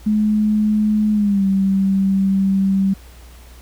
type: tone with pitch glide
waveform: sine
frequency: 212.6 to 193.83 Hz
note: G#3 to G3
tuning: +41 to -19 cents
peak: -13 dBFS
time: 0.06-2.94 s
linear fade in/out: 10 ms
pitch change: -160 cents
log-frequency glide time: 1.12-1.45 s
effects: added 60 Hz sine -39 dBFS peak until 3.61 s + pink hiss -47 dBFS RMS until 3.61 s